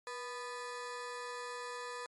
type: ring-modulated tone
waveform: 25% pulse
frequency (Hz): 740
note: F#5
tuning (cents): 0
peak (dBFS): -34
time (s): 0.07-2.06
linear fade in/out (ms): 0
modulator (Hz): 254
effects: low-pass 12000 Hz 12 dB/octave + MP3 48 kbps